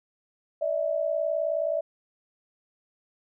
sine tone pair together, 587.3 / 646.7 Hz, D5 / E5, 0 / -33 cents, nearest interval major second, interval 167 cents, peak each -27 dBFS, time 0.61-1.81 s, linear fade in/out 10 ms, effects none

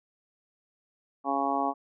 harmonic tone, 138.59 Hz, C#3, in tune, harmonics 2 / 3 / 4 / 5 / 6 / 7 / 8, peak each -32 / -38 / -38 / -31 / -30 / -36 / -32 dBFS, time 1.24-1.74 s, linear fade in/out 50 ms, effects none

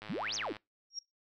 click train, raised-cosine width 0.3 ms, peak -29 dBFS, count 59, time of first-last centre 0.02-0.567 s, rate 106 Hz
sine exponential two-way sweep, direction up then down, 138.5 to 6640 to 240.2 Hz, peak -34 dBFS, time 0.09-0.53 s, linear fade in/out 10 ms, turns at 0.35 s
sine tone with exponential growth, 5588 Hz, F8, in tune, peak -33 dBFS, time 0.9-0.99 s, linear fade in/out 5 ms, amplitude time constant 18 ms
effects noise-tail reverb RT60 0.2 s tail -23 dB re dry

